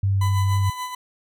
sine tone with vibrato, 97.8 Hz, G2, 4 cents flat, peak -17 dBFS, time 0.03-0.7 s, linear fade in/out 5 ms, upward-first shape triangle, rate 4.2 Hz, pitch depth 10 cents each way
40% pulse tone with tremolo, 1001 Hz, B5, 23 cents sharp, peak -25 dBFS, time 0.21-0.95 s, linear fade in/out 5 ms, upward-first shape sine, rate 6.9 Hz, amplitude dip 55%
effects none

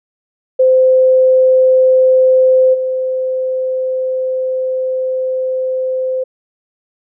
sine tone with level steps, 517 Hz, C5, 21 cents flat, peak -6 / -14 dBFS, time 0.59-6.24 s, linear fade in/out 10 ms, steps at 2.73 s, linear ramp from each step 20 ms, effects none

